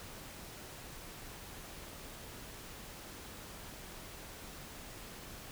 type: silence
effects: pink hiss -49 dBFS RMS until 5.51 s